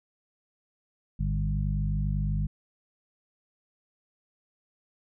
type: harmonic tone with a mistuned harmonic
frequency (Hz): 50.1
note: G1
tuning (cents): +38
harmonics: 1 / 2 / 3 / 4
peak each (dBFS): -28 / -32 / -30 / -36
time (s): 1.19-2.47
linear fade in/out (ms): 10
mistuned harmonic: 2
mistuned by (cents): +37
effects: none